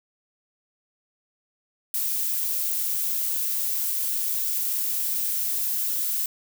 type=noise; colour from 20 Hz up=violet; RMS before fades=-26 dBFS; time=1.94-6.26 s; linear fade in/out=2 ms; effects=none